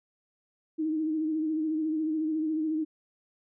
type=tone with vibrato; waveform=sine; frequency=313.1 Hz; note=D#4; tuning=11 cents sharp; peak=-26 dBFS; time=0.78-2.85 s; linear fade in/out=20 ms; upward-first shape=sine; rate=14 Hz; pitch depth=44 cents each way; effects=none